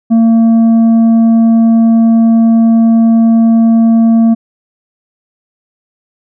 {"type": "tone with tanh clipping", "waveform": "sine", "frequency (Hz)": 227.5, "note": "A#3", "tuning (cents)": -42, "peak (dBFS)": -5, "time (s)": [0.1, 4.35], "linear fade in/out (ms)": 20, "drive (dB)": 5, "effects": []}